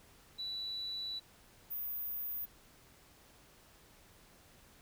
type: tone pair in turn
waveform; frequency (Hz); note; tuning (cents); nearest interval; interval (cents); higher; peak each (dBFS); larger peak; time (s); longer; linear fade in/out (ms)
sine; 3951 / 14917; B7 / A#9; 0 / 0; octave + major seventh; 2300; second; -37 / -36; second; 0.38-1.2 / 1.7-2.46; first; 20
effects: tanh soft clip ceiling -32 dBFS + pink hiss -62 dBFS RMS until 4.81 s